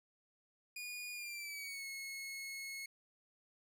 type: tone with pitch glide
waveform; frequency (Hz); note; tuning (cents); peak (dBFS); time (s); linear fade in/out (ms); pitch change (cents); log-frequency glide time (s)
sawtooth; 2447 to 2180; D#7 to C#7; -29 to -29; -40; 0.76-2.86; 5; -200; 1.12-1.87
effects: none